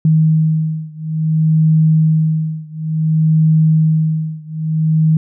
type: beating tone pair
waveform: sine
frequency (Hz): 157.6 / 158.17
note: D#3 / D#3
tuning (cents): +23 / +29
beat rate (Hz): 0.57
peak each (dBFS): -13 / -14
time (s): 0.05-5.17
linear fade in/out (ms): 2
effects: none